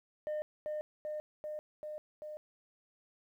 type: tone with echo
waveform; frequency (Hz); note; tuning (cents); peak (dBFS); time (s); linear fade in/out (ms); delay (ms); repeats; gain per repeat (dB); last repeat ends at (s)
sine; 607; D#5; -43; -31; 0.27-0.42; 0; 390; 5; -2; 2.37
effects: tanh soft clip ceiling -33 dBFS + 12-bit

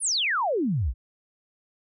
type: exponential sweep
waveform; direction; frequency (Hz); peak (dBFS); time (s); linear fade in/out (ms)
sine; down; 10630 to 50.1; -22; 0-0.94; 50
effects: none

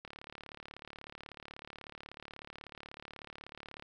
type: click train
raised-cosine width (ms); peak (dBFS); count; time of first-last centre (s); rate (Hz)
0.3; -30; 138; 0.05-3.824; 36.3
effects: none

